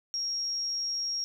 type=tone; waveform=sine; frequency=5588 Hz; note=F8; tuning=in tune; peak=-29 dBFS; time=0.14-1.24 s; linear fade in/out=0 ms; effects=10-bit